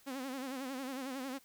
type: tone with vibrato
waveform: sawtooth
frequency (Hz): 264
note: C4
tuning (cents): +16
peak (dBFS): -35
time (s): 0.06-1.39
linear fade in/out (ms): 20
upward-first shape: sine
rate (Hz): 11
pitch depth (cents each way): 93
effects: white hiss -64 dBFS RMS until 1.44 s